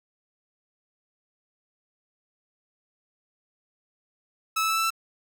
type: tone with pitch steps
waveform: sawtooth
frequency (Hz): 1301 / 1308.5 / 1316.1 / 1323.7 / 1331.4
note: E6 / E6 / E6 / E6 / E6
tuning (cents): -23 / -13 / -3 / +7 / +17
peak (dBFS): -19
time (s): 4.56-4.905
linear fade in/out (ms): 10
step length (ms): 69
effects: none